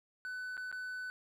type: tone with dropouts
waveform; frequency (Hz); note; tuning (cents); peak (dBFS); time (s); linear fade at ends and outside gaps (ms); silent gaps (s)
triangle; 1500; F#6; +23; -37; 0.25-1.1; 0; 0.569-0.577 / 0.715-0.726
effects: none